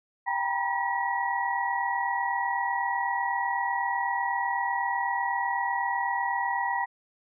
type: tone cluster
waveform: sine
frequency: 788 / 936 / 976 / 1926 Hz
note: G5 / A#5 / B5 / B6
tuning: +9 / +7 / -21 / -44 cents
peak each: -31 dBFS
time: 0.26-6.86 s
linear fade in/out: 20 ms
effects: none